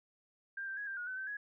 sine tone with pitch steps, 1592 / 1568 / 1662 / 1582 / 1446 / 1516 / 1547 / 1671 Hz, G6 / G6 / G#6 / G6 / F#6 / F#6 / G6 / G#6, +26 / 0 / +1 / +15 / -40 / +42 / -23 / +10 cents, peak -38 dBFS, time 0.57-1.37 s, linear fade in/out 5 ms, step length 100 ms, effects none

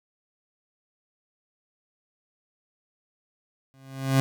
30% pulse tone with exponential growth, 134.2 Hz, C3, 44 cents sharp, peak -13 dBFS, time 3.74-4.2 s, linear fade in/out 0 ms, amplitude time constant 100 ms, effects none

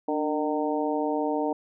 harmonic tone with a mistuned harmonic, 152.8 Hz, D#3, 31 cents flat, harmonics 2 / 3 / 4 / 5 / 6, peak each -28 / -30 / -31 / -32 / -33 dBFS, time 0.08-1.53 s, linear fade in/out 5 ms, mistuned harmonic 2, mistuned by -54 cents, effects none

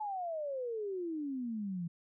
sine exponential sweep, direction down, 870 to 165.1 Hz, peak -35 dBFS, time 0-1.88 s, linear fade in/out 10 ms, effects none

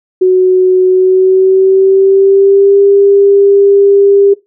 sine tone with pitch glide, 370.2 to 399.1 Hz, F#4 to G4, +1 to +31 cents, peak -3 dBFS, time 0.21-4.34 s, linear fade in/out 10 ms, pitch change +130 cents, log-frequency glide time 0.87-2.8 s, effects noise-tail reverb RT60 0.2 s tail -19 dB re dry

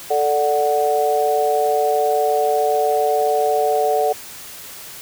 sine chord, D major, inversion second, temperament equal, 440 / 587.3 / 740 Hz, A4 / D5 / F#5, 0 / 0 / 0 cents, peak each -19 / -21 / -18 dBFS, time 0.1-4.13 s, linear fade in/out 10 ms, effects white hiss -36 dBFS RMS until 5.01 s

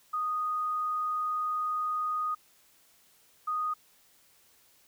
sine tone pair in turn, 1240 / 1240 Hz, D#6 / D#6, -6 / -6 cents, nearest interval unison, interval 0 cents, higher neither, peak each -28 dBFS, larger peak neither, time 0.13-2.35 / 3.47-3.74 s, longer first, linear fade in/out 10 ms, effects white hiss -63 dBFS RMS until 4.87 s

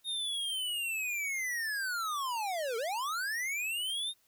square linear two-way sweep, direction down then up, 3721 to 434.6 to 3721 Hz, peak -33 dBFS, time 0.04-4.14 s, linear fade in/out 50 ms, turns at 2.77 s, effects white hiss -70 dBFS RMS until 4.27 s

